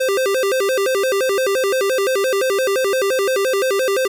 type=tone with vibrato; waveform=square; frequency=453.5 Hz; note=A#4; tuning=48 cents flat; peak=-16 dBFS; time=0-4.08 s; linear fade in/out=10 ms; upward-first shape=square; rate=5.8 Hz; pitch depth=240 cents each way; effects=none